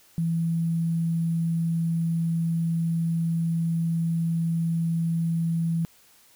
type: tone with sample-and-hold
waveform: sine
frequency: 165.9 Hz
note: E3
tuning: 11 cents sharp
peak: -22 dBFS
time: 0.18-5.85 s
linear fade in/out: 0 ms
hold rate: 11025 Hz
effects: white hiss -57 dBFS RMS until 6.35 s